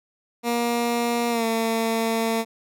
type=tone with pitch glide; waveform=15% pulse; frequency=236.8 to 226.2 Hz; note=A#3 to A3; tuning=+27 to +48 cents; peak=-15 dBFS; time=0.43-2.45 s; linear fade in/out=50 ms; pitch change=-79 cents; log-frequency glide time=1.3-1.45 s; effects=none